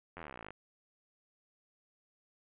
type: slowing click train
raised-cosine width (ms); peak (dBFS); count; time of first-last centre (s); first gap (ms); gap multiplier
0.5; -30; 23; 0.17-0.506; 11; 1.03
effects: resampled to 8000 Hz + 10-bit